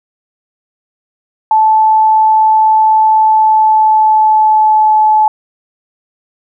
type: tone with pitch glide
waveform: sine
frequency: 872 to 861.5 Hz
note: A5 to A5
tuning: -16 to -37 cents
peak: -5 dBFS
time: 1.51-5.28 s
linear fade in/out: 2 ms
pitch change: -21 cents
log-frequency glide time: 3.18-5.01 s
effects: none

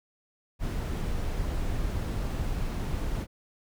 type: noise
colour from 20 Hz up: brown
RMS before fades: -30 dBFS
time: 0.59-3.27 s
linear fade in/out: 50 ms
effects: none

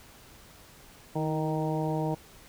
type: harmonic tone with a mistuned harmonic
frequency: 155.56 Hz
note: D#3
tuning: in tune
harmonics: 1 / 2 / 3 / 4 / 5 / 6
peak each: -30 / -33 / -35 / -36 / -37 / -38 dBFS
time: 1.15-2.15 s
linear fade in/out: 10 ms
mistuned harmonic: 2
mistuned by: +40 cents
effects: pink hiss -53 dBFS RMS until 2.48 s

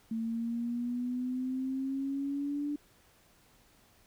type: exponential sweep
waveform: sine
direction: up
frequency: 223.9 to 293.7 Hz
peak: -31 dBFS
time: 0.11-2.76 s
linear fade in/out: 5 ms
effects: pink hiss -64 dBFS RMS until 4.06 s

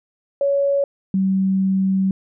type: tone pair in turn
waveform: sine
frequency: 560 / 191.36 Hz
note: C#5 / G3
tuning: +18 / -41 cents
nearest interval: octave + perfect fifth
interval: 1859 cents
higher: first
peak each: -15 dBFS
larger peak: neither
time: 0.41-0.84 / 1.14-2.11 s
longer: second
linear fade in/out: 2 ms
effects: none

